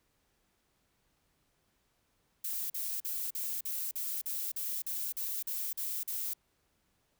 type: noise bursts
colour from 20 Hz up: violet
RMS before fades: -36 dBFS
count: 13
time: 2.44-6.336 s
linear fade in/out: 5 ms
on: 260 ms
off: 43 ms
effects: pink hiss -75 dBFS RMS until 7.19 s